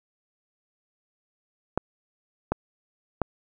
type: clicks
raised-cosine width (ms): 1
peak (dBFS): -9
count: 3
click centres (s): 1.776 / 2.52 / 3.217
effects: none